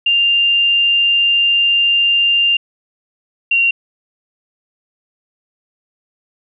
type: tone pair in turn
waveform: sine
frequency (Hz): 2794 / 2759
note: F7 / F7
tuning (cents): 0 / -22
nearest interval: unison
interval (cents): 22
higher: first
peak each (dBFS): -10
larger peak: neither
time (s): 0.06-2.57 / 3.51-3.71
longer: first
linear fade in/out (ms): 5
effects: none